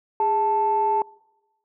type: tone pair together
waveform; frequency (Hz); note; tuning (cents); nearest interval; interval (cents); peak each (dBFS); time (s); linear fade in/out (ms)
sine; 410.4 / 880; G#4 / A5; -21 / 0; octave + minor second; 1321; -25 / -18; 0.2-1.02; 2
effects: noise-tail reverb RT60 1.0 s tail -25 dB re dry + tanh soft clip ceiling -11 dBFS